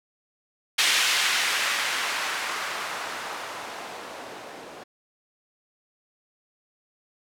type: noise with low-pass filter sweep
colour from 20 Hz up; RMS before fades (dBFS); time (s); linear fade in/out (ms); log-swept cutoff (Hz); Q
violet; -28; 0.78-4.84; 10; 2700 to 470; 0.96
effects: none

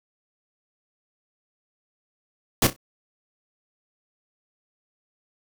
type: noise with echo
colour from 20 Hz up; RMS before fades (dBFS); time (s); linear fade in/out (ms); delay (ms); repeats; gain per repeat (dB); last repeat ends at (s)
pink; -18; 2.62-2.67; 2; 31; 3; -12; 2.763
effects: none

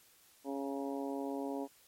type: harmonic tone with a mistuned harmonic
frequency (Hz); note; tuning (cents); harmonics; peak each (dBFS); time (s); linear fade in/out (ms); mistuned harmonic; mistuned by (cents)
138.59; C#3; 0; 2 / 3 / 4 / 5 / 6 / 7; -38 / -42 / -44 / -46 / -48 / -49; 0.44-1.68; 50; 7; -31
effects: white hiss -64 dBFS RMS until 1.87 s + MP3 64 kbps

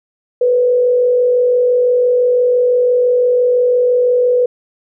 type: tone with frequency modulation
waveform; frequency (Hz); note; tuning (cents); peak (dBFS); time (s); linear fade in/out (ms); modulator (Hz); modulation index
sine; 493.9; B4; 0; -9; 0.41-4.46; 5; 45.9; 0.34
effects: none

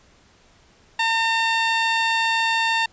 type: tone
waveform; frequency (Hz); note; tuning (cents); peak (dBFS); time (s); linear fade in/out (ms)
15% pulse; 907; A#5; -48; -12; 0.99-2.86; 5
effects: pink hiss -55 dBFS RMS until 2.92 s + resampled to 16000 Hz

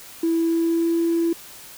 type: tone with pitch glide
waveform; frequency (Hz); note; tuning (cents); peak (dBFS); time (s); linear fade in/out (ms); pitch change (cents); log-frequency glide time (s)
triangle; 330.5 to 334.9; E4 to E4; +5 to +27; -14; 0.23-1.33; 5; +22; 0.41-0.98
effects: tanh soft clip ceiling -15 dBFS + white hiss -42 dBFS RMS until 1.77 s

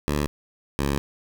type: tone pair in turn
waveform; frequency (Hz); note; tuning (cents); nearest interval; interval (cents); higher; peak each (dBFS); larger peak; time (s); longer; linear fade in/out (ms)
10% pulse; 73.42 / 70.21; D2 / C#2; 0 / +23; minor second; 77; first; -14; neither; 0.08-0.27 / 0.79-0.98; neither; 0
effects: none

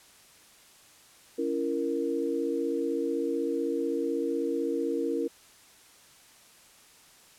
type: chord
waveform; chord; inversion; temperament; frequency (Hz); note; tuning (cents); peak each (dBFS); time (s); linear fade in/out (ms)
sine; A# diminished; first; just; 279.7 / 335.6 / 466.2; C#4 / E4 / A#4; +16 / +31 / 0; -32 / -31 / -30; 1.38-5.28; 10
effects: white hiss -56 dBFS RMS until 7.38 s + low-pass 11000 Hz 12 dB/octave

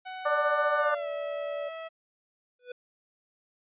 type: tone with pitch glide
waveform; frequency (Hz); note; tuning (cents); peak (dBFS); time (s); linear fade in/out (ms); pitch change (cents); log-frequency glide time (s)
sawtooth; 747 to 650.3; F#5 to E5; +16 to -24; -33; 0.05-1.89; 20; -240; 0.77-1.08
type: harmonic tone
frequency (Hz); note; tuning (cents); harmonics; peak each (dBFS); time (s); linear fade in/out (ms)
297.4; D4; +22; 2 / 3 / 4 / 5 / 6; -28 / -37 / -28 / -31 / -40; 0.25-0.95; 10
type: tone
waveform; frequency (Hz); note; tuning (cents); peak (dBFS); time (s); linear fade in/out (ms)
sine; 580; D5; -22; -32; 0.26-1.69; 10
type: tone with exponential growth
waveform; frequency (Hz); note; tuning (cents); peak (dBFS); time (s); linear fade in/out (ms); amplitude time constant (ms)
square; 493.9; B4; 0; -35; 2.59-2.72; 5; 28
effects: resampled to 8000 Hz

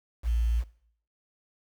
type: tone with quantisation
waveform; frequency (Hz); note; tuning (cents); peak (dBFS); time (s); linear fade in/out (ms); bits
sine; 57.4; A#1; -26; -23; 0.23-0.64; 50; 8
effects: noise-tail reverb RT60 0.6 s tail -18 dB re dry

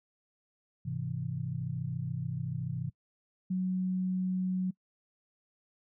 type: chord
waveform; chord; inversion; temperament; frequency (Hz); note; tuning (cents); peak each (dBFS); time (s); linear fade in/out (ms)
sine; Ab augmented; none; equal; 103.83 / 130.81 / 164.81; Ab2 / C3 / E3; 0 / 0 / 0; -40 / -35 / -37; 0.85-2.9; 10
type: tone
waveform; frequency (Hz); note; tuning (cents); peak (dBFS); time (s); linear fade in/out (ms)
sine; 185; F#3; 0; -28; 3.5-4.71; 10
effects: noise-tail reverb RT60 0.1 s tail -24 dB re dry

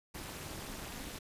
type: noise with amplitude modulation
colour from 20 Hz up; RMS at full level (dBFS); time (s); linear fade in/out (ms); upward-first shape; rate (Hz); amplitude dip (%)
pink; -40; 0.14-1.19; 10; sine; 238; 100
effects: resampled to 32000 Hz

